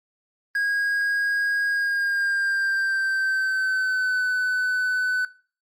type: tone with pitch glide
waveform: triangle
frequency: 1639 to 1503 Hz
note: G#6 to F#6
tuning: -23 to +27 cents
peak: -19 dBFS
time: 0.55-5.25 s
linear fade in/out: 2 ms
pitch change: -150 cents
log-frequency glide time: 1.67-4.23 s
effects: noise-tail reverb RT60 0.4 s tail -20 dB re dry + Opus 32 kbps